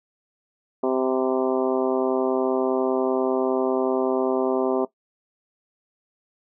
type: harmonic tone with a mistuned harmonic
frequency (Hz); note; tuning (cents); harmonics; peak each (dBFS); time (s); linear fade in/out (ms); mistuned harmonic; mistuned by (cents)
130.2; C3; -8; 2 / 3 / 4 / 5 / 6 / 7 / 8 / 9; -26 / -23 / -29 / -27 / -33 / -34 / -35 / -38; 0.83-4.85; 5; 8; -25
effects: noise-tail reverb RT60 0.1 s tail -17 dB re dry